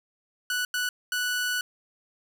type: tone bursts at uneven times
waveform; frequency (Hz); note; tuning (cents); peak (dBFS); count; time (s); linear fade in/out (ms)
sawtooth; 1480; F#6; 0; -22; 3; 0.5-0.65 / 0.74-0.89 / 1.12-1.61; 2
effects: none